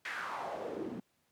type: noise with band-pass filter sweep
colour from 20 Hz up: pink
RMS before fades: -40 dBFS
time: 0.05-1 s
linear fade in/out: 2 ms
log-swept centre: 2000 to 240 Hz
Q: 3.4
effects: pink hiss -75 dBFS RMS until 1.31 s + high-pass 100 Hz 12 dB/octave